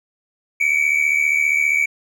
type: tone pair together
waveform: triangle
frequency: 2254 / 2329 Hz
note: C#7 / D7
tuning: +28 / -15 cents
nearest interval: minor second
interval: 57 cents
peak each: -15 / -16 dBFS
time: 0.6-1.86 s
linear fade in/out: 10 ms
effects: tanh soft clip ceiling -7 dBFS